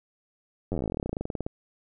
slowing click train, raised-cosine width 2 ms, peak -17 dBFS, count 28, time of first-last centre 0.72-1.465 s, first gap 10 ms, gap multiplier 1.07, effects none

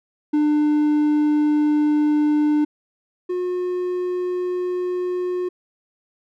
triangle tone pair in turn, 299.2 / 360.8 Hz, D4 / F#4, +32 / -44 cents, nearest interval minor third, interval 324 cents, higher second, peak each -13 / -19 dBFS, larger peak first, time 0.33-2.65 / 3.29-5.49 s, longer first, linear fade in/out 10 ms, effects none

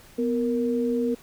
sine tone pair together, 247.7 / 466.5 Hz, B3 / A#4, +5 / +1 cents, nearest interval major seventh, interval 1096 cents, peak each -24 / -25 dBFS, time 0.18-1.15 s, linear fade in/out 10 ms, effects pink hiss -51 dBFS RMS until 1.22 s

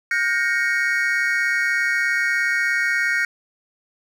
triangle chord, G half-diminished seventh, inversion third, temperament equal with one note detuned, 1431.2 / 1568 / 1864.7 / 2217 Hz, F6 / G6 / Bb6 / Db7, +42 / 0 / 0 / 0 cents, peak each -23 / -23 / -20 / -23 dBFS, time 0.11-3.25 s, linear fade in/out 2 ms, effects none

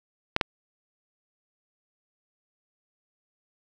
clicks, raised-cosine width 0.3 ms, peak -6 / -6 dBFS, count 2, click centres 0.364 / 0.412 s, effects none

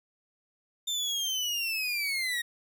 30% pulse linear sweep, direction down, 3599 to 1864.7 Hz, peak -26 dBFS, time 0.87-2.42 s, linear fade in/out 10 ms, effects none

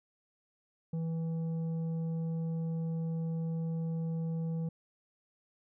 triangle tone with tanh clipping, 163.6 Hz, E3, 13 cents flat, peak -33 dBFS, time 0.93-4.69 s, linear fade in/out 5 ms, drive 11 dB, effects none

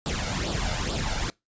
pink noise with flanger, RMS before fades -28 dBFS, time 0.06-1.3 s, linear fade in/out 0 ms, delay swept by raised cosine 0.23 to 1.43 ms, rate 2.3 Hz, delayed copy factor +0.65, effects noise-tail reverb RT60 0.2 s tail -24 dB re dry + resampled to 16000 Hz

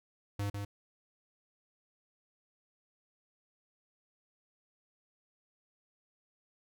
square tone with echo, 101.3 Hz, G#2, 43 cents flat, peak -33 dBFS, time 0.39-0.5 s, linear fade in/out 5 ms, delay 150 ms, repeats 1, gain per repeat -4 dB, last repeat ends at 0.65 s, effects none

